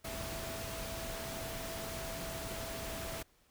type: tone in noise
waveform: sine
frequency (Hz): 660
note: E5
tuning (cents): +2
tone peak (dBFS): -45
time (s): 0.04-3.23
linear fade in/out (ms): 10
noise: pink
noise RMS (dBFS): -42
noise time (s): 0.04-3.23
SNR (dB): -6
effects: pink hiss -69 dBFS RMS until 3.5 s